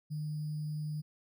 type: tone with sample-and-hold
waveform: sine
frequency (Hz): 151.8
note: D#3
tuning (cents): -42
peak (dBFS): -34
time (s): 0.1-1.02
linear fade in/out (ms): 20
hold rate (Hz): 4900
effects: none